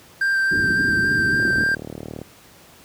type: tone with vibrato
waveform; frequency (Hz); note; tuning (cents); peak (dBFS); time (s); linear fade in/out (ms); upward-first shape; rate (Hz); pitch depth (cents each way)
triangle; 1577; G6; +10; -15; 0.21-1.75; 5; square; 3.6; 10
type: low-pass noise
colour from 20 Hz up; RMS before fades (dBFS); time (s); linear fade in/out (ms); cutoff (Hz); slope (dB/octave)
white; -26; 0.51-1.64; 2; 370; 48
type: click train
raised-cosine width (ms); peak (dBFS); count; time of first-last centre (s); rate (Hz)
2; -18; 32; 1.4-2.216; 38
effects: pink hiss -48 dBFS RMS until 2.84 s + high-pass 80 Hz 12 dB/octave